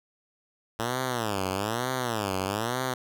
5% pulse tone with vibrato, 110.5 Hz, A2, 8 cents sharp, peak -16 dBFS, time 0.79-2.94 s, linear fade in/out 5 ms, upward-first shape sine, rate 1.1 Hz, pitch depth 280 cents each way, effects none

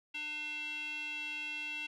square tone with band-pass filter, 299.9 Hz, D4, 36 cents sharp, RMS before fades -40 dBFS, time 0.14-1.87 s, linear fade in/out 10 ms, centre 2800 Hz, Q 8.7, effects none

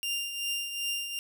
sawtooth tone with tremolo, 2794 Hz, F7, in tune, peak -25 dBFS, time 0.03-1.19 s, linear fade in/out 0 ms, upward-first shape triangle, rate 2.6 Hz, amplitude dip 60%, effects none

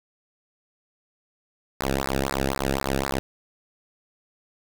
sawtooth tone with flanger, 67.6 Hz, C#2, 43 cents flat, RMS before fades -26 dBFS, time 1.8-3.19 s, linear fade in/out 0 ms, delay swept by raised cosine 0.31 to 0.99 ms, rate 3.9 Hz, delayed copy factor -1, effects 7-bit

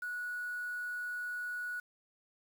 sine tone with quantisation, 1465 Hz, F#6, 18 cents flat, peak -36 dBFS, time 0.02-1.8 s, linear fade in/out 5 ms, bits 9, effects none

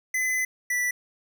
square tone pair in turn, 2022 / 1970.1 Hz, B6 / B6, +40 / -5 cents, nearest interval unison, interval 45 cents, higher first, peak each -24 dBFS, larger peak neither, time 0.14-0.45 / 0.7-0.91 s, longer first, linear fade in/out 5 ms, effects none

